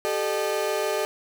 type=tone cluster; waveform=35% pulse; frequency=389.1 / 435.7 / 606 Hz; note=G4 / A4 / D#5; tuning=-13 / -17 / -46 cents; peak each=-28 / -26 / -26 dBFS; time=0.05-1.05 s; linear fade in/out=0 ms; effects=none